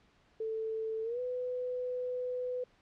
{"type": "tone with pitch glide", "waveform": "sine", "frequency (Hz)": [442.6, 499.7], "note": ["A4", "B4"], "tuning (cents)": [10, 20], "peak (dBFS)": -33, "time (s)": [0.4, 2.64], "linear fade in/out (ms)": 5, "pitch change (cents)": 210, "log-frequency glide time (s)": [1.03, 1.2], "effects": ["pink hiss -67 dBFS RMS until 2.81 s", "low-pass 4000 Hz 12 dB/octave"]}